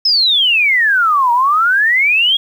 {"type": "exponential two-way sweep", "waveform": "sine", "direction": "down then up", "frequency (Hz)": [5274, 932.3, 3336], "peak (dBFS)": -9, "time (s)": [0.05, 2.37], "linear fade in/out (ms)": 5, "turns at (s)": 1.32, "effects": ["7-bit"]}